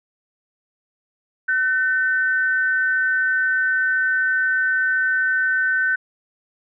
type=tone pair together; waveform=sine; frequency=1517 / 1804 Hz; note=F#6 / A6; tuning=+43 / +43 cents; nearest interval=minor third; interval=300 cents; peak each=-17 / -26 dBFS; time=1.48-5.96 s; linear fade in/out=10 ms; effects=none